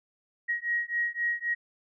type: beating tone pair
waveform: sine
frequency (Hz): 1891 / 1894.8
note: A#6 / A#6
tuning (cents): +24 / +28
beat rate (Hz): 3.8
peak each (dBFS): -30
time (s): 0.48-1.55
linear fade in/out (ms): 20
effects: none